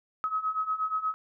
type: beating tone pair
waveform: sine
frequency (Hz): 1272 / 1280.4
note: D#6 / D#6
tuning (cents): +38 / +49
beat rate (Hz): 8.4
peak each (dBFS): -32 / -29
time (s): 0.24-1.14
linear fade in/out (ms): 0
effects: none